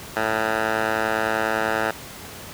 10% pulse tone with band-pass filter, 110 Hz, A2, in tune, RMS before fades -23 dBFS, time 0.16-1.91 s, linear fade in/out 5 ms, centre 1200 Hz, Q 1.8, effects pink hiss -38 dBFS RMS until 2.53 s + high-pass 60 Hz 12 dB/octave

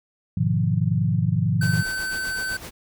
sine chord, F half-diminished seventh, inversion first, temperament equal with one note detuned, 103.83 / 123.47 / 152.8 / 174.61 Hz, Ab2 / Cb3 / Eb3 / F3, 0 / 0 / -31 / 0 cents, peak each -24 dBFS, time 0.37-1.83 s, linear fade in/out 5 ms
pink noise with tremolo, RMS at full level -36 dBFS, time 1.61-2.71 s, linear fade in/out 20 ms, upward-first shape sine, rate 7.9 Hz, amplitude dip 60%
square tone, 1530 Hz, G6, 42 cents flat, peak -26 dBFS, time 1.61-2.57 s, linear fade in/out 5 ms
effects none

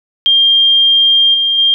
sine tone with level steps, 3201 Hz, G7, 36 cents sharp, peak -6 / -10 / -7 dBFS, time 0.26-1.74 s, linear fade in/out 0 ms, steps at 1.34 / 1.58 s, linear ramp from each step 5 ms, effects none

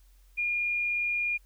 sine tone, 2421 Hz, D#7, 48 cents flat, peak -26 dBFS, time 0.37-1.38 s, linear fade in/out 20 ms, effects added 45 Hz sine -55 dBFS peak until 1.45 s + white hiss -68 dBFS RMS until 1.45 s

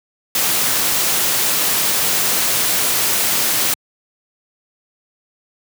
white noise, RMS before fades -17 dBFS, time 0.35-3.74 s, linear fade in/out 2 ms, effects high-pass 100 Hz 12 dB/octave

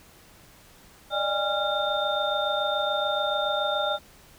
sine tone cluster, 585 / 612 / 815 / 1381 / 3624 Hz, D5 / D#5 / G#5 / F6 / A#7, -7 / -29 / -33 / -20 / -50 cents, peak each -30 dBFS, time 1.1-3.99 s, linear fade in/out 50 ms, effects pink hiss -53 dBFS RMS until 4.38 s

